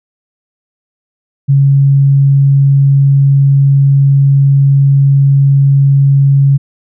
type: tone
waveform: sine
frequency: 138.59 Hz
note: C#3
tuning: in tune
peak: -4 dBFS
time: 1.48-6.58 s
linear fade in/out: 20 ms
effects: none